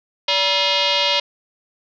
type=tone with frequency modulation; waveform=sine; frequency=193.3 Hz; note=G3; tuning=24 cents flat; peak=-15 dBFS; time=0.28-1.2 s; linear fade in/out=5 ms; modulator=768 Hz; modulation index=5.5; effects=none